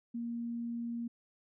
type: tone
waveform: sine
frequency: 234.8 Hz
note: A#3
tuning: 13 cents sharp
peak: -35 dBFS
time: 0.14-1.08 s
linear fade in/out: 10 ms
effects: none